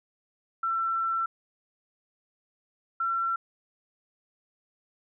sine tone pair in turn, 1344 / 1354.1 Hz, E6 / E6, +33 / +46 cents, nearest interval unison, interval 13 cents, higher second, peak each -25 dBFS, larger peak neither, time 0.63-1.26 / 3-3.36 s, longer first, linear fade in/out 5 ms, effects none

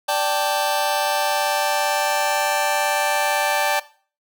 sawtooth chord, D suspended fourth, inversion none, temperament just, 587.3 / 783.1 / 881 Hz, D5 / G5 / A5, 0 / -2 / +2 cents, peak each -19 dBFS, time 0.08-3.8 s, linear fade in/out 10 ms, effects noise-tail reverb RT60 0.4 s tail -17 dB re dry

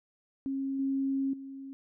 sine tone with level steps, 271 Hz, C#4, 39 cents flat, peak -30 / -27 / -40 dBFS, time 0.46-1.73 s, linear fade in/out 0 ms, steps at 0.79 / 1.33 s, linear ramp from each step 5 ms, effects none

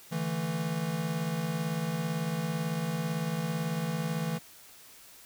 square chord, D suspended second, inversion none, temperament equal, 146.83 / 164.81 / 220 Hz, D3 / E3 / A3, 0 / 0 / 0 cents, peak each -38 / -32 / -38 dBFS, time 0.11-4.39 s, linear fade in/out 20 ms, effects white hiss -53 dBFS RMS until 5.25 s

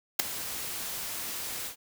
white noise with ADSR envelope, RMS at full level -19 dBFS, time 0.19-1.76 s, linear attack 8 ms, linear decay 6 ms, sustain -17 dB, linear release 100 ms, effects none

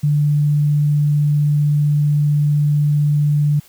sine tone, 147.4 Hz, D3, 7 cents sharp, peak -12 dBFS, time 0.03-3.6 s, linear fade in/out 10 ms, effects white hiss -48 dBFS RMS until 3.68 s

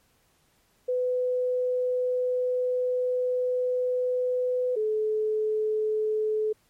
sine tone pair in turn, 501 / 431.1 Hz, B4 / A4, +25 / -35 cents, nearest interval minor third, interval 260 cents, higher first, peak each -23 dBFS, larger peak neither, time 0.88-4.76 / 4.76-6.53 s, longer first, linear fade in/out 10 ms, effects pink hiss -66 dBFS RMS until 6.69 s + MP3 64 kbps

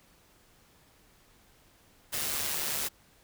white noise with amplitude modulation, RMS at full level -30 dBFS, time 2.12-2.89 s, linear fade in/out 20 ms, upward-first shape sine, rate 147 Hz, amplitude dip 50%, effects pink hiss -62 dBFS RMS until 3.23 s

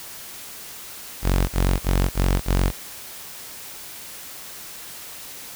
sawtooth tone bursts, 46 Hz, F#1, 9 cents flat, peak -13 dBFS, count 5, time 1.22-2.722 s, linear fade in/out 50 ms, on 270 ms, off 38 ms, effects white hiss -38 dBFS RMS until 5.55 s

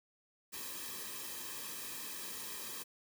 white noise with comb filter, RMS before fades -44 dBFS, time 0.52-2.84 s, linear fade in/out 20 ms, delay 1.4 ms, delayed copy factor -0.8, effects none

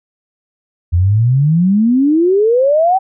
sine exponential sweep, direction up, 82.8 to 784 Hz, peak -8 dBFS, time 0.92-2.99 s, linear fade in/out 20 ms, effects none

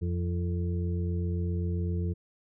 harmonic tone with a mistuned harmonic, 87.6 Hz, F2, 6 cents sharp, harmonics 1 / 2 / 4 / 5, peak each -28 / -34 / -40 / -42 dBFS, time 0.01-2.14 s, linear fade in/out 20 ms, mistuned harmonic 4, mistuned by -43 cents, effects none

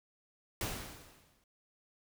pink noise with exponential decay, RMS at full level -35 dBFS, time 0.61-1.44 s, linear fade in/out 2 ms, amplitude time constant 180 ms, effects none

